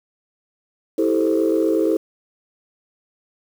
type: chord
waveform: sine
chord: A minor seventh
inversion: second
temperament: equal with one note detuned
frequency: 325.8 / 392 / 440 / 523.3 Hz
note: E4 / G4 / A4 / C5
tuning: -20 / 0 / 0 / 0 cents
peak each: -18 / -22 / -20 / -23 dBFS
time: 0.98-1.97 s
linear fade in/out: 5 ms
effects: tanh soft clip ceiling -8 dBFS + 7-bit